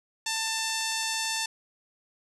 5% pulse tone with low-pass filter, 891 Hz, A5, 22 cents sharp, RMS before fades -30 dBFS, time 0.26-1.46 s, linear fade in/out 5 ms, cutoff 7600 Hz, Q 0.89, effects none

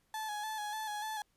35% pulse tone with vibrato, 853 Hz, G#5, 46 cents sharp, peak -35 dBFS, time 0.14-1.22 s, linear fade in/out 2 ms, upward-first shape square, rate 3.4 Hz, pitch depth 34 cents each way, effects pink hiss -75 dBFS RMS until 1.36 s + resampled to 32000 Hz

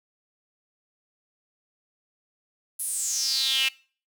sawtooth tone with high-pass filter sweep, 266.2 Hz, C4, 30 cents sharp, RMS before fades -26 dBFS, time 2.79-3.69 s, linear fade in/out 10 ms, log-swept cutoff 11000 to 2600 Hz, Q 6.7, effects noise-tail reverb RT60 0.4 s tail -22 dB re dry

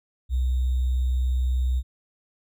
sine tone with sample-and-hold, 63.3 Hz, B1, 43 cents sharp, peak -20 dBFS, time 0.29-1.83 s, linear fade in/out 50 ms, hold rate 3675 Hz, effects none

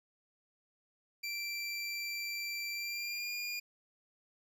25% pulse tone with pitch glide, 2349 to 2419 Hz, D7 to D#7, 0 to -49 cents, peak -33 dBFS, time 1.23-3.6 s, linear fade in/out 10 ms, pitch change +51 cents, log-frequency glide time 2.72-3.33 s, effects none

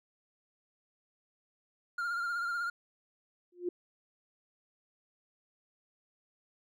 triangle tone with vibrato, 1400 Hz, F6, 4 cents sharp, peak -30 dBFS, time 1.98-2.7 s, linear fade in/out 5 ms, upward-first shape sine, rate 16 Hz, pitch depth 39 cents each way
sine tone with exponential growth, 354.2 Hz, F4, 24 cents sharp, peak -27 dBFS, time 3.52-3.69 s, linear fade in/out 5 ms, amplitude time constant 36 ms
effects none

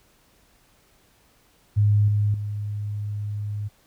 sine tone with level steps, 103.83 Hz, G#2, in tune, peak -15 / -18 / -26 dBFS, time 1.76-3.69 s, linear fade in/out 20 ms, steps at 2.08 / 2.34 s, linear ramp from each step 2 ms, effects pink hiss -60 dBFS RMS until 3.86 s

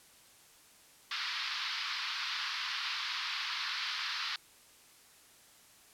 white band-pass noise, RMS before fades -37 dBFS, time 1.11-4.36 s, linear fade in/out 2 ms, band 1000 to 4900 Hz, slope 48 dB/octave, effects white hiss -60 dBFS RMS until 5.93 s + low-pass 12000 Hz 12 dB/octave

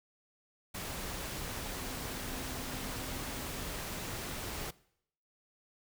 sine tone in noise, 257.5 Hz, C4, 28 cents flat, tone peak -48 dBFS, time 1.8-3.64 s, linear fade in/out 10 ms, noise pink, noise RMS -40 dBFS, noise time 0.74-4.71 s, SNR -11 dB, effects noise-tail reverb RT60 0.7 s tail -21 dB re dry

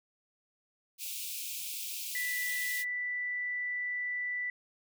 white high-pass noise, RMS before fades -39 dBFS, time 0.98-2.85 s, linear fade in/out 50 ms, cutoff 2300 Hz, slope 96 dB/octave
sine tone, 1975.5 Hz, B6, in tune, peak -32 dBFS, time 2.15-4.5 s, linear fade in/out 2 ms
effects none

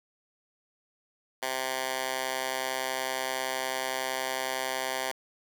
10% pulse tone with high-pass filter, 130.81 Hz, C3, in tune, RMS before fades -32 dBFS, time 1.42-5.12 s, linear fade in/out 10 ms, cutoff 790 Hz, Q 0.74, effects 8-bit

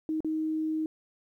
sine tone with dropouts, 314.1 Hz, D#4, 16 cents sharp, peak -27 dBFS, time 0.09-0.86 s, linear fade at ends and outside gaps 1 ms, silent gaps 0.205-0.246 s, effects 11-bit

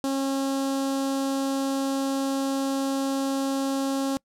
sawtooth tone with notch filter, 271.8 Hz, C#4, 34 cents flat, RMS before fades -26 dBFS, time 0.04-4.17 s, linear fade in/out 0 ms, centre 2100 Hz, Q 0.91, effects noise-tail reverb RT60 0.1 s tail -25 dB re dry + low-pass 12000 Hz 12 dB/octave

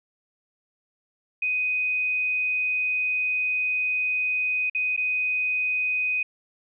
sine tone with dropouts, 2500 Hz, D#7, 8 cents sharp, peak -22 dBFS, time 1.42-6.23 s, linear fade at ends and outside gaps 5 ms, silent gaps 4.698-4.748 / 4.965-4.975 s, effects none

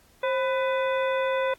harmonic tone with a mistuned harmonic, 499.5 Hz, B4, 20 cents sharp, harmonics 1 / 2 / 3 / 4 / 5 / 7, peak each -24 / -30 / -34 / -36 / -38 / -41 dBFS, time 0.23-1.54 s, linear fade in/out 5 ms, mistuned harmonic 1, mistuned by +100 cents, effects pink hiss -59 dBFS RMS until 1.58 s + AAC 64 kbps

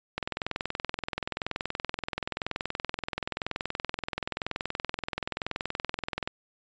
click train, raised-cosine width 0.3 ms, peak -14 dBFS, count 129, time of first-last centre 0.18-6.275 s, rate 21 Hz, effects resampled to 16000 Hz

